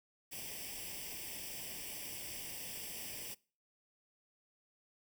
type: noise with comb filter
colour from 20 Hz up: white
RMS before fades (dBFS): -45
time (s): 0.31-3.35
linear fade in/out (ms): 20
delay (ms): 0.37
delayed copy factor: +0.85
effects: noise-tail reverb RT60 0.4 s tail -24 dB re dry